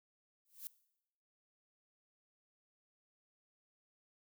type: noise with exponential growth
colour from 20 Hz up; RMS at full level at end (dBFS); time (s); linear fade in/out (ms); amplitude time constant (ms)
violet; -42; 0.45-0.67; 0; 47
effects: noise-tail reverb RT60 0.8 s tail -19 dB re dry